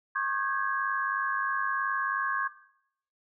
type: tone cluster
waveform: sine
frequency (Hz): 1089 / 1192 / 1561 / 1660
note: C#6 / D6 / G6 / G#6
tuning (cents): -31 / +25 / -8 / -1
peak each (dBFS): -31 / -36 / -34 / -31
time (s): 0.15-2.48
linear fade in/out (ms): 10
effects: noise-tail reverb RT60 0.7 s tail -17 dB re dry